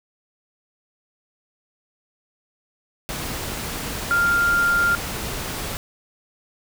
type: tone in noise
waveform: sine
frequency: 1396.9 Hz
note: F6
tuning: in tune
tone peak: -16 dBFS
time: 4.11-4.95 s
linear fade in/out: 0 ms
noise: pink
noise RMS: -29 dBFS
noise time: 3.09-5.77 s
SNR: +10 dB
effects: none